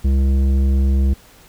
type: tone with tanh clipping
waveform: sine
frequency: 67.4 Hz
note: C#2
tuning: 48 cents flat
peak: -14 dBFS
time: 0.04-1.14 s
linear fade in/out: 10 ms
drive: 11 dB
effects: pink hiss -47 dBFS RMS until 1.48 s